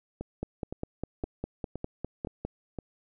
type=two click trains; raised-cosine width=2 ms; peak=-19 / -22 dBFS; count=11 / 6; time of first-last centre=0.43-2.45 / 0.21-2.787 s; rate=4.95 / 1.94 Hz; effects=none